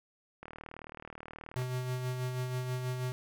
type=click train; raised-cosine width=0.5 ms; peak=-29 dBFS; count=47; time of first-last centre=0.43-1.619 s; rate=38.7 Hz
type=tone with tremolo; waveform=square; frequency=126.7 Hz; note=B2; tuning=45 cents sharp; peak=-32 dBFS; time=1.56-3.12 s; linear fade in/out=0 ms; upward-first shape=sine; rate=6.2 Hz; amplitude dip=40%
effects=none